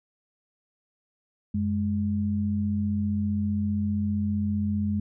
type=tone pair together; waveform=sine; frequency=92.5 / 207.7 Hz; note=F#2 / G#3; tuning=0 / 0 cents; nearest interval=octave + major second; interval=1400 cents; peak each=-28 / -25 dBFS; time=1.54-5 s; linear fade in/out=5 ms; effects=none